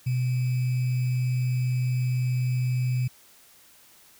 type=tone with sample-and-hold; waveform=sine; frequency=126 Hz; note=B2; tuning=35 cents sharp; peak=-22 dBFS; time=0.06-3.08 s; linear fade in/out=10 ms; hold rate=2450 Hz; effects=white hiss -55 dBFS RMS until 4.19 s